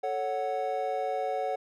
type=chord; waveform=triangle; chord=F# minor; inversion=first; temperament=equal; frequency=440 / 554.4 / 740 Hz; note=A4 / C#5 / F#5; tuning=0 / 0 / 0 cents; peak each=-33 / -31 / -29 dBFS; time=0.03-1.56 s; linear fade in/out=10 ms; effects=none